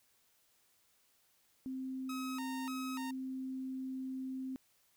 sine tone, 261.6 Hz, C4, in tune, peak -38 dBFS, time 1.66-4.56 s, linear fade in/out 0 ms
sawtooth tone with vibrato, 1084 Hz, C#6, 39 cents flat, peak -39 dBFS, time 2.09-3.11 s, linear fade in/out 5 ms, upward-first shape square, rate 1.7 Hz, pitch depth 280 cents each way
effects white hiss -72 dBFS RMS until 4.96 s

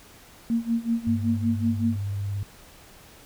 sine tone with tremolo, 231.2 Hz, A#3, 14 cents flat, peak -19 dBFS, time 0.5-1.96 s, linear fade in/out 0 ms, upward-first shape sine, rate 5.3 Hz, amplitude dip 90%
sine tone with vibrato, 100 Hz, G2, 35 cents sharp, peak -26 dBFS, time 1.07-2.43 s, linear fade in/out 0 ms, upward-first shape square, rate 18 Hz, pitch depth 22 cents each way
effects pink hiss -50 dBFS RMS until 3.25 s

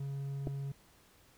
triangle tone, 138.59 Hz, C#3, in tune, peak -34 dBFS, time 0-0.72 s, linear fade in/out 5 ms
clicks, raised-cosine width 2 ms, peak -26 dBFS, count 2, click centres 0.471 / 0.474 s
effects pink hiss -64 dBFS RMS until 1.37 s

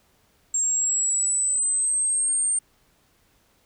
sine exponential sweep, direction up, 7459 to 8740 Hz, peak -20 dBFS, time 0.54-2.59 s, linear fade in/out 5 ms, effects pink hiss -63 dBFS RMS until 3.65 s

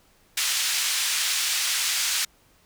white band-pass noise, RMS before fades -25 dBFS, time 0.37-2.25 s, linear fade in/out 5 ms, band 1800 to 7200 Hz, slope 12 dB/octave, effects pink hiss -60 dBFS RMS until 2.65 s

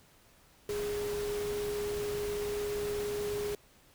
sine tone in noise, 413.4 Hz, G#4, 8 cents flat, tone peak -32 dBFS, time 0.69-3.55 s, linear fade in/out 2 ms, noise pink, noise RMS -42 dBFS, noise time 0.69-3.55 s, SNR +7 dB, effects pink hiss -62 dBFS RMS until 3.94 s

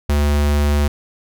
square tone, 73 Hz, D2, 10 cents flat, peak -14 dBFS, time 0.09-0.88 s, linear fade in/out 5 ms, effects none

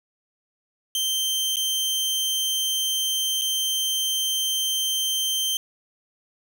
sawtooth tone with dropouts, 3130 Hz, G7, 3 cents flat, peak -19 dBFS, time 0.95-5.57 s, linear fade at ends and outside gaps 1 ms, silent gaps 1.559-1.568 / 3.413-3.418 s, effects none

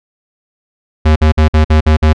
square tone bursts, 77.6 Hz, D#2, 4 cents flat, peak -6 dBFS, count 7, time 1.05-2.132 s, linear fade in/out 10 ms, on 110 ms, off 52 ms, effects low-pass 4000 Hz 12 dB/octave

